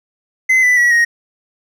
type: tone with pitch steps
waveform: triangle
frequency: 2048 / 1988.5 / 1930.8 / 1874.8 Hz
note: C7 / B6 / B6 / A#6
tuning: -38 / +11 / -40 / +9 cents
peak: -7 dBFS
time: 0.49-1.05 s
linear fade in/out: 10 ms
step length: 140 ms
effects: none